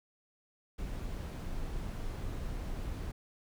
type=noise; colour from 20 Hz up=brown; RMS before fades=-38 dBFS; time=0.78-3.12 s; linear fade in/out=10 ms; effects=none